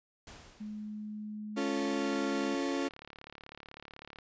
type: noise with exponential decay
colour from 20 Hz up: pink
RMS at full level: -48 dBFS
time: 0.27-1.38 s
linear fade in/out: 2 ms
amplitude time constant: 240 ms
type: tone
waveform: sine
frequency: 211.8 Hz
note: G#3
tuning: 34 cents sharp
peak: -38 dBFS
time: 0.6-2.55 s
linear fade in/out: 10 ms
type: chord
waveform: 35% pulse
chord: Db augmented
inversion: none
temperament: equal with one note detuned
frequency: 277.2 / 346.8 / 440 Hz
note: Db4 / F4 / A4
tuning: 0 / -12 / 0 cents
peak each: -31 / -35 / -37 dBFS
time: 1.56-2.89 s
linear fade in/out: 20 ms
type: click train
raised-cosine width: 0.3 ms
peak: -31 dBFS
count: 88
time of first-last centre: 1.77-4.187 s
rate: 36 Hz
effects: resampled to 16000 Hz